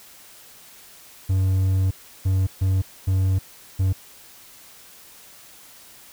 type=tone bursts at uneven times; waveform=triangle; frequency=94.6 Hz; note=F#2; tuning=39 cents sharp; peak=-15 dBFS; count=5; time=1.29-1.91 / 2.25-2.47 / 2.61-2.82 / 3.07-3.39 / 3.79-3.93 s; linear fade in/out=10 ms; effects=white hiss -47 dBFS RMS until 6.12 s